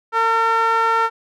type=tone with band-pass filter; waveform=sawtooth; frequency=454 Hz; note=A#4; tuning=46 cents flat; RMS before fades=-17 dBFS; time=0.12-1.1 s; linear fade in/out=50 ms; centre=1200 Hz; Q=4.2; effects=none